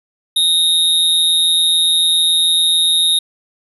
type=tone with amplitude modulation; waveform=square; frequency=3729 Hz; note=A#7; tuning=in tune; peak=-9 dBFS; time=0.36-3.19 s; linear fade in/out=5 ms; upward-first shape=sine; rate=167 Hz; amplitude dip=55%; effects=resampled to 32000 Hz